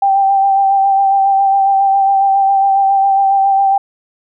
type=tone with vibrato; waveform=sine; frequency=784 Hz; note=G5; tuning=in tune; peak=-8 dBFS; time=0.02-3.78 s; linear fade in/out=5 ms; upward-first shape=sine; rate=7.3 Hz; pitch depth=22 cents each way; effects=none